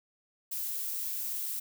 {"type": "noise", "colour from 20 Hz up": "violet", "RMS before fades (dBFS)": -35, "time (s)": [0.51, 1.6], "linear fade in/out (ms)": 10, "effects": []}